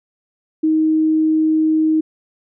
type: tone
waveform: sine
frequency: 314.3 Hz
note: D#4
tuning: 18 cents sharp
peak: -12 dBFS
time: 0.63-2.01 s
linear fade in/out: 10 ms
effects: none